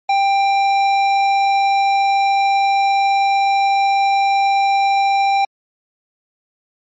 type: tone with hard clipping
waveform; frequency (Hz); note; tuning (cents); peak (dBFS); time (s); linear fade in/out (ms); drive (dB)
sine; 790; G5; +13; -14; 0.09-5.45; 5; 11
effects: MP3 32 kbps